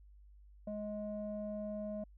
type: tone with low-pass filter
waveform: square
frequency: 209.8 Hz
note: G#3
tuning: 18 cents sharp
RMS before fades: -41 dBFS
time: 0.67-2.04 s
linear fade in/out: 5 ms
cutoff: 560 Hz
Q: 8.1
effects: added 50 Hz sine -56 dBFS peak until 2.17 s